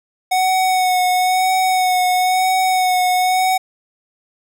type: tone with vibrato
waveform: square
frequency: 740 Hz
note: F#5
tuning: in tune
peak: -14 dBFS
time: 0.31-3.58 s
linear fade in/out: 10 ms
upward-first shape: sine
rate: 1 Hz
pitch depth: 23 cents each way
effects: none